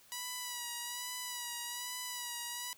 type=tone with vibrato; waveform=5% pulse; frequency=975 Hz; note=B5; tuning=23 cents flat; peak=-27 dBFS; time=0.12-2.73 s; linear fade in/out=0 ms; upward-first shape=sine; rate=1.2 Hz; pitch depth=36 cents each way; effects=white hiss -62 dBFS RMS until 2.77 s